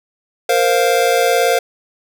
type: chord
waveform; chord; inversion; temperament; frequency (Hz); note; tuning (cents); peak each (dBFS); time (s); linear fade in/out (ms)
square; Bb suspended second; none; just; 466.2 / 524.4 / 699.2; Bb4 / C5 / F5; 0 / +4 / +2; -17; 0.49-1.59; 5
effects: none